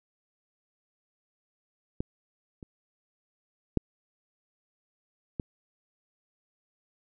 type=clicks; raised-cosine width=3 ms; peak=-17 / -30 / -10 / -18 dBFS; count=4; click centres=2.005 / 2.628 / 3.773 / 5.398 s; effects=none

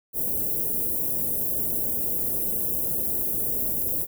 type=band-stop noise; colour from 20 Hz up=white; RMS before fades=-26 dBFS; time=0.13-4.07 s; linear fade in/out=50 ms; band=530 to 12000 Hz; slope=24 dB/octave; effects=none

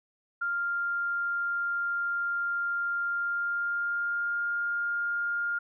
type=tone with pitch glide; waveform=sine; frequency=1396.9 to 1409.1 Hz; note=F6 to F6; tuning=0 to +15 cents; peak=-27 dBFS; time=0.41-5.59 s; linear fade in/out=10 ms; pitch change=+15 cents; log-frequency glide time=3.08-4.43 s; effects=none

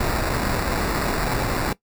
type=noise with sample-and-hold; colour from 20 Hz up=pink; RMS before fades=-23 dBFS; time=0-1.73 s; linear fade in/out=5 ms; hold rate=3150 Hz; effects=noise-tail reverb RT60 0.1 s tail -19 dB re dry

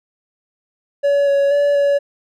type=tone with pitch steps; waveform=triangle; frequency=567 / 560 / 574 / 567 Hz; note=C#5 / C#5 / D5 / C#5; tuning=+39 / +18 / -40 / +39 cents; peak=-10 dBFS; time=1.03-1.99 s; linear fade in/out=20 ms; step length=240 ms; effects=none

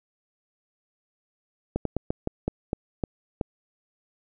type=slowing click train; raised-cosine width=2 ms; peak=-12 dBFS; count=9; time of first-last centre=1.76-3.412 s; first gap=93 ms; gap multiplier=1.22; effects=none

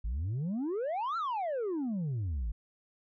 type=exponential two-way sweep; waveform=sine; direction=up then down; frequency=49 to 1391 to 49 Hz; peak=-28 dBFS; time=0.04-2.52 s; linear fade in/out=10 ms; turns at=1.17 s; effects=tanh soft clip ceiling -30 dBFS

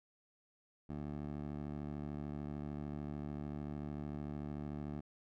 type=tone with band-pass filter; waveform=15% pulse; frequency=73.42 Hz; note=D2; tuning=in tune; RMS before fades=-43 dBFS; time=0.89-5.01 s; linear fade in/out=10 ms; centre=260 Hz; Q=0.57; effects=none

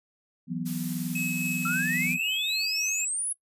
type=chord; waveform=sine; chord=E suspended second; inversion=none; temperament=equal; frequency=164.81 / 185 / 246.9 Hz; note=E3 / F#3 / B3; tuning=0 / 0 / 0 cents; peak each=-33 dBFS; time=0.47-2.19 s; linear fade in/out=50 ms
type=noise; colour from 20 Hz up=blue; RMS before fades=-38 dBFS; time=0.65-2.15 s; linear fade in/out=20 ms
type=tone with tremolo; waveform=square; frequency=2571 Hz; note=E7; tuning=44 cents flat; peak=-30 dBFS; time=1.15-3.05 s; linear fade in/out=5 ms; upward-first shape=sine; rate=3.7 Hz; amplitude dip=25%
type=exponential sweep; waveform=sine; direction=up; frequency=1326 to 10870 Hz; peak=-27 dBFS; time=1.65-3.33 s; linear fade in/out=5 ms
effects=noise-tail reverb RT60 0.1 s tail -22 dB re dry + resampled to 32000 Hz

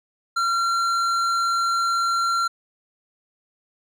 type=tone with hard clipping; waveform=triangle; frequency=1369 Hz; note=F6; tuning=35 cents flat; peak=-21 dBFS; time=0.36-2.48 s; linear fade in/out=10 ms; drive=14 dB; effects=none

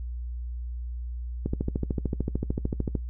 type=click train; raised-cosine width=3 ms; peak=-14 dBFS; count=21; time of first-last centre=1.46-2.953 s; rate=13.4 Hz; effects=noise-tail reverb RT60 0.1 s tail -19 dB re dry + added 60 Hz sine -31 dBFS peak until 3.09 s

